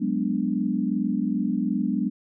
sine chord, G# half-diminished seventh, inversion third, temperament equal, 185 / 207.7 / 246.9 / 293.7 Hz, F#3 / G#3 / B3 / D4, 0 / 0 / 0 / 0 cents, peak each -29 / -26 / -27 / -29 dBFS, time 0-2.1 s, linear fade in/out 20 ms, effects none

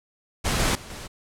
pink noise with level steps, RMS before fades -24 / -22 / -41 / -37 dBFS, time 0.44-1.08 s, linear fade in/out 20 ms, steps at 0.59 / 0.75 / 0.9 s, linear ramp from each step 2 ms, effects low-pass 10000 Hz 12 dB/octave

